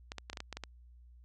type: clicks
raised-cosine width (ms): 0.2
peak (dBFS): -23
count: 9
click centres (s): 0.119 / 0.183 / 0.299 / 0.331 / 0.372 / 0.404 / 0.527 / 0.57 / 0.637
effects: added 60 Hz sine -54 dBFS peak until 1.24 s + resampled to 24000 Hz